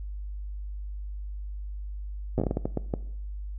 slowing click train, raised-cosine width 2 ms, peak -13 dBFS, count 11, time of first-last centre 2.38-2.939 s, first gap 8 ms, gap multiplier 1.4, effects noise-tail reverb RT60 0.7 s tail -18 dB re dry + added 50 Hz sine -33 dBFS peak until 3.58 s

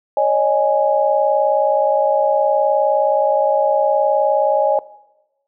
sine chord, C# suspended second, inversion none, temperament equal with one note detuned, 554.4 / 613.7 / 830.6 Hz, C#5 / D#5 / G#5, 0 / -24 / 0 cents, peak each -17 dBFS, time 0.17-4.79 s, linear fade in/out 2 ms, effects noise-tail reverb RT60 1.0 s tail -19 dB re dry

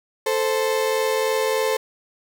35% pulse tone pair together, 440 / 523.3 Hz, A4 / C5, 0 / 0 cents, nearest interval minor third, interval 300 cents, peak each -20 / -21 dBFS, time 0.26-1.77 s, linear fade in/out 5 ms, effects none

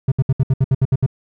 triangle tone bursts, 132.3 Hz, C3, 20 cents sharp, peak -9 dBFS, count 10, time 0.08-1.063 s, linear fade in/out 5 ms, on 38 ms, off 67 ms, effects none

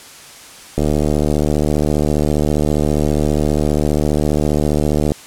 click train, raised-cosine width 2 ms, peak -3 dBFS, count 326, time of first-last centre 0.78-5.119 s, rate 74.9 Hz, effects white hiss -38 dBFS RMS until 5.26 s + low-pass 10000 Hz 12 dB/octave

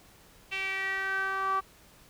sawtooth tone with band-pass filter sweep, 385.9 Hz, G4, 27 cents flat, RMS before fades -31 dBFS, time 0.51-1.61 s, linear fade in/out 20 ms, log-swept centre 2600 to 1100 Hz, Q 6, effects pink hiss -57 dBFS RMS until 2.09 s

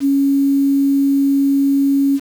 sine tone with quantisation, 277.2 Hz, C#4, in tune, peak -11 dBFS, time 0-2.2 s, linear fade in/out 50 ms, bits 6, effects none

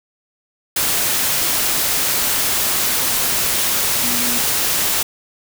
sine tone in noise, 241.8 Hz, B3, 36 cents flat, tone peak -26 dBFS, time 4.03-4.38 s, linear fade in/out 5 ms, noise white, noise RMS -18 dBFS, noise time 0.76-5.03 s, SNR -11 dB, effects none

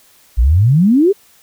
sine exponential sweep, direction up, 52.6 to 421.8 Hz, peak -7 dBFS, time 0.37-1.13 s, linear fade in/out 20 ms, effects white hiss -49 dBFS RMS until 1.42 s

